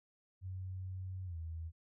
sine tone with pitch glide, 93.3 to 81.69 Hz, F#2 to E2, +15 to -15 cents, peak -40 dBFS, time 0.41-1.72 s, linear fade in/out 50 ms, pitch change -230 cents, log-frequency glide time 1.25-1.37 s, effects none

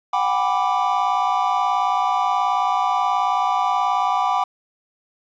triangle chord, G major seventh, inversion third, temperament equal with one note detuned, 740 / 798.6 / 987.8 / 1174.7 Hz, F#5 / G5 / B5 / D6, 0 / +32 / 0 / 0 cents, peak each -21 dBFS, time 0.13-4.44 s, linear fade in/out 5 ms, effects resampled to 16000 Hz + 8-bit

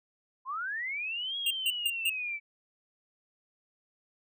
sine linear two-way sweep, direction up then down, 1000 to 3322 to 2291 Hz, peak -32 dBFS, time 0.45-2.4 s, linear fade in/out 50 ms, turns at 1.37 s
square tone bursts, 2794 Hz, F7, in tune, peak -26 dBFS, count 4, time 1.46-2.098 s, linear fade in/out 5 ms, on 47 ms, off 150 ms
effects none

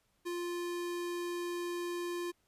square tone, 349.2 Hz, F4, in tune, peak -36 dBFS, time 0.25-2.32 s, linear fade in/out 20 ms, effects pink hiss -75 dBFS RMS until 2.47 s + resampled to 32000 Hz

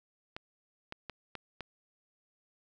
clicks, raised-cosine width 0.3 ms, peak -24 dBFS, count 5, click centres 0.365 / 0.924 / 1.097 / 1.353 / 1.607 s, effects none

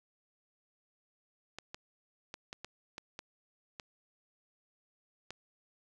clicks, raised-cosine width 0.2 ms, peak -25 dBFS, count 9, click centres 1.586 / 1.745 / 2.341 / 2.529 / 2.646 / 2.981 / 3.191 / 3.798 / 5.306 s, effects none

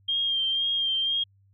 sine tone with vibrato, 3200 Hz, G7, 35 cents sharp, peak -23 dBFS, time 0.08-1.24 s, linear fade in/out 10 ms, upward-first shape sine, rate 2 Hz, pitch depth 31 cents each way, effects added 98 Hz sine -58 dBFS peak until 1.53 s

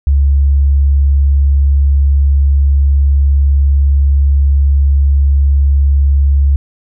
sine tone, 69.8 Hz, C#2, 13 cents sharp, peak -6 dBFS, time 0.07-6.56 s, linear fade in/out 0 ms, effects none

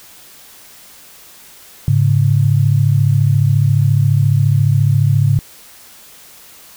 sine tone pair together, 105.59 / 140 Hz, G#2 / C#3, +29 / +18 cents, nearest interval perfect fourth, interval 489 cents, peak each -12 dBFS, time 1.88-5.39 s, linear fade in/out 0 ms, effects white hiss -41 dBFS RMS until 6.76 s

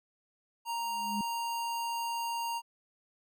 square tone, 932.3 Hz, A#5, in tune, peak -33 dBFS, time 0.65-2.62 s, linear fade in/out 50 ms
sine tone with exponential growth, 206 Hz, G#3, 14 cents flat, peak -30 dBFS, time 0.78-1.21 s, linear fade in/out 2 ms, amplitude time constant 92 ms
effects none

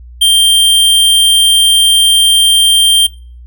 square tone, 3170 Hz, G7, 19 cents sharp, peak -5 dBFS, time 0.21-3.07 s, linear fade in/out 10 ms, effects noise-tail reverb RT60 0.4 s tail -21 dB re dry + added 60 Hz sine -30 dBFS peak until 3.46 s

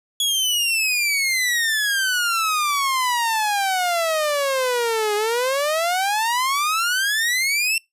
sawtooth exponential two-way sweep, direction down then up, 3380 to 412 to 2718 Hz, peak -15 dBFS, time 0.2-7.78 s, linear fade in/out 2 ms, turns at 5.15 s, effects noise-tail reverb RT60 0.2 s tail -26 dB re dry + resampled to 32000 Hz

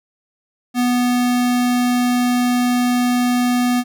square tone, 246 Hz, B3, 7 cents flat, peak -15 dBFS, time 0.74-3.84 s, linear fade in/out 50 ms, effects none

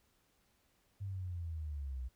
sine linear sweep, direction down, 100.4 to 60.4 Hz, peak -38 dBFS, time 1-2.09 s, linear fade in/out 20 ms, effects pink hiss -74 dBFS RMS until 2.15 s

